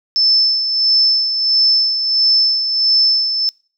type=tone with tremolo; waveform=sine; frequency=5274 Hz; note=E8; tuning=in tune; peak=-9 dBFS; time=0.16-3.49 s; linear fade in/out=0 ms; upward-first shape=sine; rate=1.5 Hz; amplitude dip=55%; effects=noise-tail reverb RT60 0.4 s tail -25 dB re dry